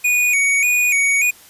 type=tone with vibrato; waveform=square; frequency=2349 Hz; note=D7; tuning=in tune; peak=-14 dBFS; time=0.04-1.31 s; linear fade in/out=10 ms; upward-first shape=square; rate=1.7 Hz; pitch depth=82 cents each way; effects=white hiss -45 dBFS RMS until 1.49 s + resampled to 32000 Hz